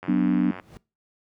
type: click train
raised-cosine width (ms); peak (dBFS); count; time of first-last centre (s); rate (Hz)
0.5; -22; 53; 0.03-0.598; 91.5
type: chord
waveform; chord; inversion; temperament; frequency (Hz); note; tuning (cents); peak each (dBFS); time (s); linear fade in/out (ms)
sine; B minor; second; equal; 185 / 246.9 / 293.7; F#3 / B3 / D4; 0 / 0 / 0; -22 / -23 / -22; 0.08-0.51; 5
type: noise with exponential growth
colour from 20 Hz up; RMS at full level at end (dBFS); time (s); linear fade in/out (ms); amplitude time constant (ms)
brown; -35; 0.42-0.77; 0; 74
effects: noise-tail reverb RT60 0.3 s tail -22 dB re dry + high-pass 100 Hz 12 dB/octave